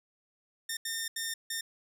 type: tone bursts at uneven times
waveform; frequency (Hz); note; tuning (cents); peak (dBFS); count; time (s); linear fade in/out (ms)
10% pulse; 1817; A#6; -45; -24; 4; 0.69-0.77 / 0.85-1.08 / 1.16-1.34 / 1.5-1.61; 5
effects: none